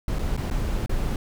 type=noise with dropouts; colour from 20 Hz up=brown; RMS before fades=-25 dBFS; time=0.08-1.16 s; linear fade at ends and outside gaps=2 ms; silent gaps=0.187-0.191 / 0.367-0.375 / 0.502-0.51 / 0.861-0.894 s; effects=none